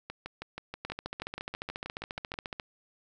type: two click trains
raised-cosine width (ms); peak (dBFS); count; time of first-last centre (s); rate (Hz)
0.3; -20 / -22; 26 / 15; 0.85-2.598 / 0.1-2.34; 14.3 / 6.25
effects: none